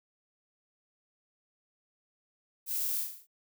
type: noise with echo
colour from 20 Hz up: violet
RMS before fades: -34 dBFS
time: 2.66-3.05 s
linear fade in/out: 50 ms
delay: 37 ms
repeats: 6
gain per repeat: -4 dB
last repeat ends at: 3.272 s
effects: none